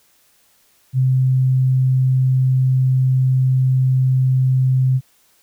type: tone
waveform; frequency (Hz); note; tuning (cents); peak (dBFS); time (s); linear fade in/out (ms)
sine; 130; C3; -11; -12; 0.93-5.01; 50
effects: white hiss -57 dBFS RMS until 5.42 s